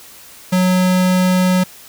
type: tone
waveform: square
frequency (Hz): 183.6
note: F#3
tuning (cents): -13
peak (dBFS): -12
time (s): 0.52-1.64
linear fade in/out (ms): 10
effects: white hiss -40 dBFS RMS until 1.88 s